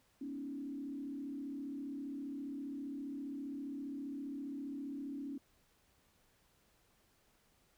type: tone with frequency modulation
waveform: sine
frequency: 278.6 Hz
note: C#4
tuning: 9 cents sharp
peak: -40 dBFS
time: 0.21-5.38 s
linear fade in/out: 5 ms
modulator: 35 Hz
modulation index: 0.9
effects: pink hiss -72 dBFS RMS until 7.77 s